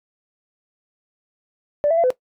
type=tone with pitch steps; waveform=sine; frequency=586 / 660 / 677 / 506 Hz; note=D5 / E5 / E5 / B4; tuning=-4 / +2 / +46 / +42 cents; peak=-13 dBFS; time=1.84-2.104 s; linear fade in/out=0 ms; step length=66 ms; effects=noise-tail reverb RT60 0.1 s tail -18 dB re dry + tanh soft clip ceiling -9 dBFS